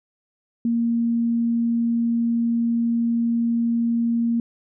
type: tone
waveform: sine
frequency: 233.1 Hz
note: A#3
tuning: in tune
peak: -18 dBFS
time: 0.65-4.4 s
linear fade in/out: 2 ms
effects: none